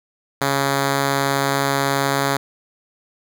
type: tone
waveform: 5% pulse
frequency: 138.59 Hz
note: C#3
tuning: in tune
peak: -6 dBFS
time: 0.41-2.37 s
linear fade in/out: 5 ms
effects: none